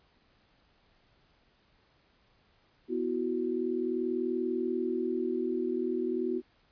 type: chord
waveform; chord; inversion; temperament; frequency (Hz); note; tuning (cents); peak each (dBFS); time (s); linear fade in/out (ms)
sine; B suspended fourth; none; equal; 246.9 / 329.6 / 370; B3 / E4 / F#4; 0 / 0 / 0; -34 / -34 / -31; 2.88-6.42; 50
effects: pink hiss -67 dBFS RMS until 6.71 s + resampled to 11025 Hz